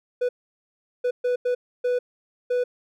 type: tone bursts at uneven times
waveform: triangle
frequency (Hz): 493.9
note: B4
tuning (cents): 0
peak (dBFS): -18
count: 6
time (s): 0.21-0.29 / 1.04-1.11 / 1.24-1.36 / 1.45-1.55 / 1.84-1.99 / 2.5-2.64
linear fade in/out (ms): 10
effects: none